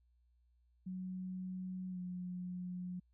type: tone with pitch glide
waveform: sine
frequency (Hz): 185 to 180.25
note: F#3 to F#3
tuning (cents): 0 to -45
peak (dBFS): -40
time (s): 0.86-3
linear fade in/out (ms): 10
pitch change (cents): -45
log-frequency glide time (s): 1.9-1.99
effects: added 60 Hz sine -69 dBFS peak until 3.13 s